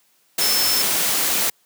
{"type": "tone in noise", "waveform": "sine", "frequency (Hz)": 5290, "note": "E8", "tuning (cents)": 5, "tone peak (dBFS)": -20, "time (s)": [0.41, 0.82], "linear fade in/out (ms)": 5, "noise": "white", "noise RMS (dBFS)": -20, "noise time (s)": [0.38, 1.5], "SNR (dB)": -3, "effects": ["white hiss -61 dBFS RMS until 1.65 s", "high-pass 150 Hz 12 dB/octave"]}